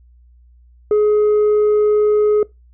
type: tone with tanh clipping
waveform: sine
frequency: 421.1 Hz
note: G#4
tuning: 24 cents sharp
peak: -11 dBFS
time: 0.91-2.43 s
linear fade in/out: 2 ms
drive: 2 dB
effects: noise-tail reverb RT60 0.2 s tail -22 dB re dry + added 60 Hz sine -45 dBFS peak until 2.73 s